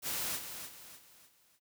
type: noise with echo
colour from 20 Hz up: white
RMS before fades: -36 dBFS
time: 0.02-0.4 s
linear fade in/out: 50 ms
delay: 300 ms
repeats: 4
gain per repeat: -8 dB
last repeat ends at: 1.6 s
effects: none